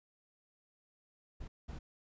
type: noise bursts at uneven times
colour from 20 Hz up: brown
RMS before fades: -44 dBFS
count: 2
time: 1.4-1.48 / 1.68-1.79 s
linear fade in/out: 10 ms
effects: resampled to 16000 Hz